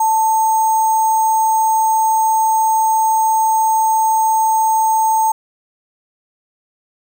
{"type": "tone with sample-and-hold", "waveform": "sine", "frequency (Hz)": 883, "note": "A5", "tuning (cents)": 6, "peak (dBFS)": -11, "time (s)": [0, 5.32], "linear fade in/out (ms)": 5, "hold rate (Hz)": 7350, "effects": []}